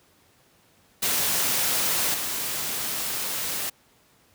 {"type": "noise with level steps", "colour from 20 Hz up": "white", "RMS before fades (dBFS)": [-24, -29], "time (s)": [1.02, 3.7], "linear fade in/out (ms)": 10, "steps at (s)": 2.14, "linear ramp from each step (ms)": 2, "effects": ["pink hiss -60 dBFS RMS until 4.34 s", "high-pass 80 Hz 12 dB/octave"]}